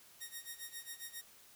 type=tone with tremolo; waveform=5% pulse; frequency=1864.7 Hz; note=A#6; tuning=in tune; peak=-32 dBFS; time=0.2-1.22 s; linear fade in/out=20 ms; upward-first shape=sine; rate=7.4 Hz; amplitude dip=85%; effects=white hiss -61 dBFS RMS until 1.55 s